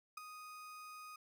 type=tone with ADSR envelope; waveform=35% pulse; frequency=1244.5 Hz; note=D#6; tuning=in tune; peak=-38 dBFS; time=0.17-1.16 s; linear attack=7 ms; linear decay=7 ms; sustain=-10 dB; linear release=4 ms; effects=none